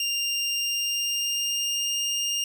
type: tone with pitch glide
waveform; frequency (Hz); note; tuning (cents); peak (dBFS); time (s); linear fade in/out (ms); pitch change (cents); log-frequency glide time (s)
25% pulse; 2794 to 2817; F7 to F7; 0 to +14; -21; 0-2.44; 2; +14; 0.47-2
effects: none